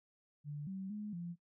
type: tone with pitch steps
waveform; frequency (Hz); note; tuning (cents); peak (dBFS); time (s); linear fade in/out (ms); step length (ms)
sine; 146.9 / 191.4 / 209.7 / 172.5; D3 / G3 / G#3 / F3; +1 / -41 / +17 / -21; -40; 0.44-1.36; 50; 230
effects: noise-tail reverb RT60 0.1 s tail -22 dB re dry